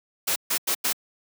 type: noise bursts at uneven times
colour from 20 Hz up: white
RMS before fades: -24 dBFS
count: 4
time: 0.27-0.36 / 0.5-0.58 / 0.67-0.75 / 0.84-0.93 s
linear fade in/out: 10 ms
effects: high-pass 200 Hz 12 dB/octave